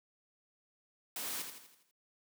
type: noise with echo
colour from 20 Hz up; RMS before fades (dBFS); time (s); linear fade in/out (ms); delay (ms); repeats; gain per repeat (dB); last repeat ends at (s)
white; -40; 1.16-1.42; 2; 82; 6; -6; 1.912
effects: high-pass 150 Hz 12 dB/octave